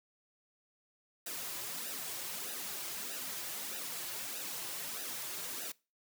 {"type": "noise with flanger", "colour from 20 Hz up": "white", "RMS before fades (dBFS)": -41, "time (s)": [1.26, 5.72], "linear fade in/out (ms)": 5, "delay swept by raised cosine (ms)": [0.9, 4.5], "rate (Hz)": 1.6, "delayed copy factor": -0.7, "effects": ["noise-tail reverb RT60 0.3 s tail -23 dB re dry", "high-pass 150 Hz 12 dB/octave"]}